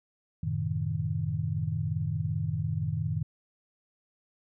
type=chord; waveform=sine; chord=F# diminished seventh; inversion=none; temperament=equal; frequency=92.5 / 110 / 130.81 / 155.56 Hz; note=F#2 / A2 / C3 / Eb3; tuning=0 / 0 / 0 / 0 cents; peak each=-34 / -33 / -36 / -31 dBFS; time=0.43-3.23 s; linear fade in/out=5 ms; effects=none